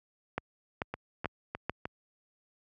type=two click trains; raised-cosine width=0.5 ms; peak=-20 / -16 dBFS; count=4 / 4; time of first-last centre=0.94-1.855 / 0.38-1.696 s; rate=3.28 / 2.28 Hz; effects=high-pass 60 Hz 12 dB/octave